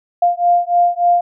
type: beating tone pair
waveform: sine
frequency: 698.5 / 701.9 Hz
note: F5 / F5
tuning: 0 / +9 cents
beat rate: 3.4 Hz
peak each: -14 dBFS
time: 0.22-1.21 s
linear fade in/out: 5 ms
effects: none